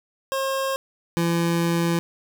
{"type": "tone pair in turn", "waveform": "25% pulse", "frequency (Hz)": [537, 169.14], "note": ["C5", "E3"], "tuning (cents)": [45, 45], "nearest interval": "octave + minor sixth", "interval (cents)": 2000, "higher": "first", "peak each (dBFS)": [-19, -16], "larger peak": "second", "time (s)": [[0.32, 0.76], [1.17, 1.99]], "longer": "second", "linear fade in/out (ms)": 0, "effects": []}